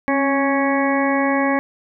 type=harmonic tone with a mistuned harmonic; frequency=277.2 Hz; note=C#4; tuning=in tune; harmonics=1 / 2 / 3 / 4 / 6 / 7 / 8; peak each=-19 / -22 / -24 / -25 / -27 / -27 / -28 dBFS; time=0.08-1.59 s; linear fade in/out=0 ms; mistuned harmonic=1; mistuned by=-34 cents; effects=none